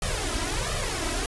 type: noise with flanger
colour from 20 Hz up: pink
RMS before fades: -28 dBFS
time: 0.02-1.26 s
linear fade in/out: 2 ms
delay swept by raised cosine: 1.6 to 3.1 ms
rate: 1.4 Hz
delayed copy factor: +0.85
effects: resampled to 24000 Hz